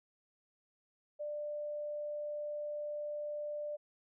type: tone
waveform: sine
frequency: 593 Hz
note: D5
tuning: 17 cents sharp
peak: -37 dBFS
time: 1.19-3.77 s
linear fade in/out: 20 ms
effects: none